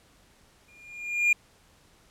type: tone with exponential growth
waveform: triangle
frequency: 2414 Hz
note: D7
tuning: 47 cents sharp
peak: -15 dBFS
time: 0.68-1.33 s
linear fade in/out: 5 ms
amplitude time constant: 140 ms
effects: pink hiss -60 dBFS RMS until 2.1 s + low-pass 11000 Hz 12 dB/octave